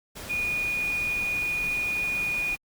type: tone in noise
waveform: sine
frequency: 2455 Hz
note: D#7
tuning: 24 cents flat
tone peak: -25 dBFS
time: 0.29-2.56 s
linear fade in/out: 20 ms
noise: pink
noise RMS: -39 dBFS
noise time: 0.15-2.57 s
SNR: +11 dB
effects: Opus 48 kbps